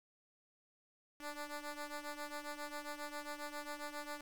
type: ring-modulated tone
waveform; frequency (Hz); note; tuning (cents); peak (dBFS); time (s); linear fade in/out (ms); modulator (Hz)
10% pulse; 293.7; D4; 0; -32; 1.2-4.21; 2; 290
effects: none